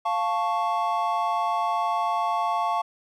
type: chord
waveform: triangle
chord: F augmented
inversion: none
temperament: equal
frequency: 698.5 / 880 / 1108.7 Hz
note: F5 / A5 / C#6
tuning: 0 / 0 / 0 cents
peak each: -25 dBFS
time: 0.05-2.82 s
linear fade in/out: 10 ms
effects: none